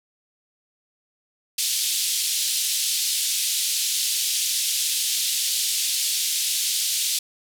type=band-pass noise; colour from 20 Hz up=pink; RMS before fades=-24 dBFS; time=1.58-7.19 s; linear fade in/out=5 ms; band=3300 to 13000 Hz; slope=24 dB/octave; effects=none